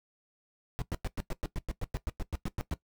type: noise bursts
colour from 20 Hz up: brown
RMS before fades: -32 dBFS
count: 16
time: 0.79-2.738 s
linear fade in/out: 0 ms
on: 28 ms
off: 100 ms
effects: noise-tail reverb RT60 0.1 s tail -17 dB re dry